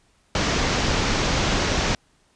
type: low-pass noise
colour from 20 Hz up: pink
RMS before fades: -22 dBFS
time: 0.35-1.95 s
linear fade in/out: 2 ms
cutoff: 6700 Hz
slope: 48 dB/octave
effects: pink hiss -62 dBFS RMS until 2.35 s + resampled to 22050 Hz